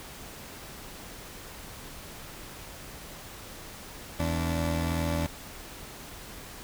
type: tone pair together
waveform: 20% pulse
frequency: 82.41 / 289.5 Hz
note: E2 / D4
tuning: 0 / -25 cents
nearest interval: octave + minor seventh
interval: 2175 cents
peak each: -23 / -28 dBFS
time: 4.19-5.27 s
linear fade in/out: 10 ms
effects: pink hiss -44 dBFS RMS until 6.63 s